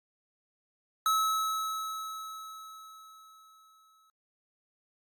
square tone with exponential decay, 1295 Hz, E6, 31 cents flat, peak -24 dBFS, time 1.06-4.1 s, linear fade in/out 1 ms, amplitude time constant 660 ms, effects AAC 64 kbps

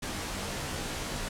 pink noise with comb filter, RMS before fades -35 dBFS, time 0.02-1.29 s, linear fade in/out 10 ms, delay 18 ms, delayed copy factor -0.85, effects low-pass 10000 Hz 12 dB/octave

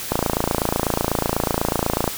click train, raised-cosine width 1 ms, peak -4 dBFS, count 56, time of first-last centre 0.12-2.077 s, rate 28.1 Hz, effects white hiss -30 dBFS RMS until 2.17 s

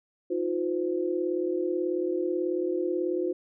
sine tone cluster, 318.2 / 356.5 / 513 Hz, D#4 / F4 / C5, +39 / +36 / -34 cents, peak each -32 / -27 / -33 dBFS, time 0.3-3.33 s, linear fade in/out 10 ms, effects none

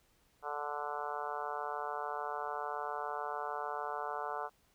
harmonic tone, 146.83 Hz, D3, in tune, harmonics 3 / 4 / 5 / 6 / 7 / 8 / 9 / 10, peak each -45 / -46 / -42 / -43 / -44 / -45 / -45 / -48 dBFS, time 0.42-4.5 s, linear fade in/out 50 ms, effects pink hiss -71 dBFS RMS until 4.74 s

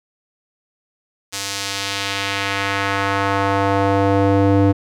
square tone with band-pass filter sweep, 98.8 Hz, G2, 14 cents sharp, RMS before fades -18 dBFS, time 1.32-4.73 s, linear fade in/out 20 ms, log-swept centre 6500 to 330 Hz, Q 1, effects none

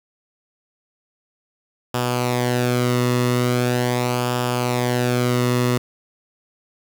sawtooth tone with flanger, 123.3 Hz, B2, 2 cents flat, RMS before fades -20 dBFS, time 1.94-5.78 s, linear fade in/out 5 ms, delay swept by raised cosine 0.48 to 1.29 ms, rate 0.41 Hz, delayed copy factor -0.6, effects 7-bit

